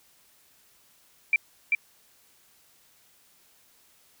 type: tone with echo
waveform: sine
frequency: 2349 Hz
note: D7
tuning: in tune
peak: -17 dBFS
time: 1.33-1.36 s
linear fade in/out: 2 ms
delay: 390 ms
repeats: 1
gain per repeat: -2 dB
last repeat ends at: 1.75 s
effects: white hiss -61 dBFS RMS until 4.2 s